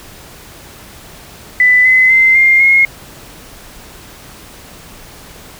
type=tone with pitch steps; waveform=sine; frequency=1995 / 2033 / 2073 / 2112 / 2153 Hz; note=B6 / B6 / C7 / C7 / C7; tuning=+17 / +50 / -17 / +16 / +49 cents; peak=-5 dBFS; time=1.6-2.85 s; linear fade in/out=2 ms; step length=250 ms; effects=pink hiss -36 dBFS RMS until 5.59 s